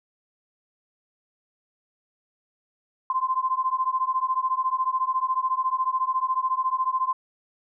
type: beating tone pair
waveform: sine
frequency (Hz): 1033 / 1047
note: C6 / C6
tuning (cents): -22 / +1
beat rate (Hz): 14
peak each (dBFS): -25 / -25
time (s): 3.1-7.13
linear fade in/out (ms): 2
effects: none